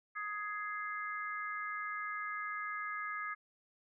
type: harmonic tone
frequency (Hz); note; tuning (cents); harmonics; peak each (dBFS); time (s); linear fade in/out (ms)
416.9; G#4; +7; 3 / 4 / 5; -40 / -42 / -44; 0.15-3.35; 20
effects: none